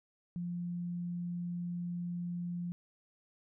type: tone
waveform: sine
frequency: 174.61 Hz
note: F3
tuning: in tune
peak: -35 dBFS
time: 0.36-2.72 s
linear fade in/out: 0 ms
effects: none